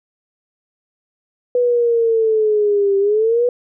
sine linear two-way sweep, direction down then up, 493.9 to 392 to 493.9 Hz, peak -12 dBFS, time 1.55-3.49 s, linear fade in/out 2 ms, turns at 2.98 s, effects none

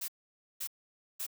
blue noise bursts, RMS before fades -37 dBFS, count 3, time 0.01-1.266 s, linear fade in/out 10 ms, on 72 ms, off 520 ms, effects none

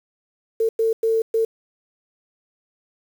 sine tone bursts at uneven times, 449.2 Hz, A4, 36 cents sharp, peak -16 dBFS, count 4, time 0.6-0.69 / 0.79-0.93 / 1.03-1.22 / 1.34-1.45 s, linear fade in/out 5 ms, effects 7-bit

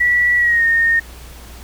sine tone with pitch glide, 1947 to 1839.8 Hz, B6 to A#6, -25 to -23 cents, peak -11 dBFS, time 0-1 s, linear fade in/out 10 ms, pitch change -98 cents, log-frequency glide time 0.37-0.65 s, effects added 60 Hz sine -36 dBFS peak until 1.63 s + pink hiss -40 dBFS RMS until 1.63 s

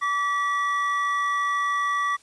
triangle tone pair together, 1153 / 1939.1 Hz, D6 / B6, -32 / -32 cents, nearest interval major sixth, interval 900 cents, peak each -21 / -26 dBFS, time 0.01-2.17 s, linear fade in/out 20 ms, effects white hiss -56 dBFS RMS until 2.22 s + resampled to 22050 Hz

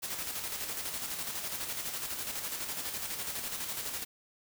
white noise with tremolo, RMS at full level -36 dBFS, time 0.02-4.05 s, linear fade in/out 20 ms, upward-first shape square, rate 12 Hz, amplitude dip 40%, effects none

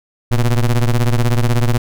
square ring-modulated tone, 61.3 Hz, B1, 12 cents flat, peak -9 dBFS, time 0.31-1.78 s, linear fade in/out 5 ms, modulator 53.2 Hz, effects none

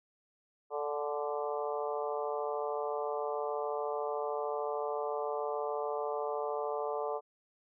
harmonic tone with a mistuned harmonic, 146.83 Hz, D3, in tune, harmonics 3 / 4 / 5 / 6 / 7 / 8, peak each -36 / -38 / -40 / -42 / -43 / -44 dBFS, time 0.7-7.21 s, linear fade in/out 50 ms, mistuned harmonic 6, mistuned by -27 cents, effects none

